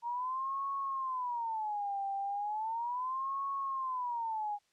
sine tone with vibrato, 932.3 Hz, A#5, in tune, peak -33 dBFS, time 0.02-4.59 s, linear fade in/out 50 ms, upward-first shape sine, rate 0.36 Hz, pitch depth 290 cents each way, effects white hiss -74 dBFS RMS until 4.72 s + low-pass 7000 Hz 12 dB/octave

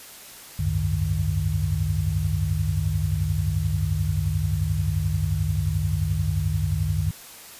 sine tone cluster, 68.9 / 91.7 / 103.1 / 152.5 Hz, C#2 / F#2 / G#2 / D#3, -10 / -15 / -12 / -34 cents, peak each -28 / -25 / -28 / -26 dBFS, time 0.59-7.11 s, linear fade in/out 5 ms, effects white hiss -43 dBFS RMS until 7.59 s + resampled to 32000 Hz

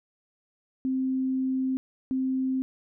sine tone bursts at uneven times, 261.6 Hz, C4, in tune, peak -24 dBFS, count 2, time 0.85-1.77 / 2.11-2.62 s, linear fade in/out 0 ms, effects none

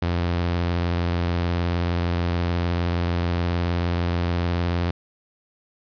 sawtooth tone with vibrato, 86.7 Hz, F2, 12 cents flat, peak -17 dBFS, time 0.02-4.91 s, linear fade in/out 5 ms, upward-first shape square, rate 19 Hz, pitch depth 31 cents each way, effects resampled to 11025 Hz + 9-bit

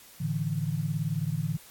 sine chord, A suspended fourth, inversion none, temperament equal with one note detuned, 110 / 146.41 / 164.81 Hz, A2 / D3 / E3, 0 / -5 / 0 cents, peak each -34 / -30 / -31 dBFS, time 0.2-1.57 s, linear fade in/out 10 ms, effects white hiss -52 dBFS RMS until 1.7 s + AAC 64 kbps

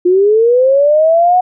sine linear sweep, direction up, 349.2 to 740 Hz, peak -6 dBFS, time 0.05-1.41 s, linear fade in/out 10 ms, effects none

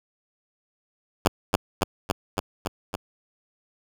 5% pulse tone with echo, 98 Hz, G2, in tune, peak -4 dBFS, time 1.25-1.28 s, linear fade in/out 5 ms, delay 280 ms, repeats 6, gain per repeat -2 dB, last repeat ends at 2.96 s, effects none

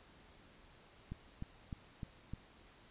click train, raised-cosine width 5 ms, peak -30 dBFS, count 5, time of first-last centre 1.12-2.336 s, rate 3.29 Hz, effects pink hiss -62 dBFS RMS until 2.9 s + resampled to 8000 Hz

